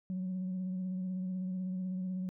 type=tone with vibrato; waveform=sine; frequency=185 Hz; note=F#3; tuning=in tune; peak=-32 dBFS; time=0.1-2.29 s; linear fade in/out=0 ms; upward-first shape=sine; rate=16 Hz; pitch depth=26 cents each way; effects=tanh soft clip ceiling -31 dBFS